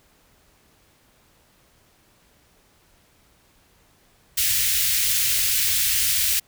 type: band-stop noise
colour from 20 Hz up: white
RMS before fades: -21 dBFS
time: 4.37-6.4 s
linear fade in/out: 10 ms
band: 110 to 1900 Hz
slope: 24 dB/octave
effects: pink hiss -59 dBFS RMS until 6.47 s